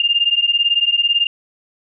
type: beating tone pair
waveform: sine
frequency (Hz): 2800 / 2818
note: F7 / F7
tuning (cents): +4 / +15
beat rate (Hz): 18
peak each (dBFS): -16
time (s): 0-1.27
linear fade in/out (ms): 2
effects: none